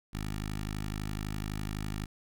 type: tone with notch filter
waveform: 10% pulse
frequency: 51.91 Hz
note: G#1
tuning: in tune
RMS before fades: -36 dBFS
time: 0.13-2.06 s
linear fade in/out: 10 ms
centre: 530 Hz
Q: 0.65
effects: none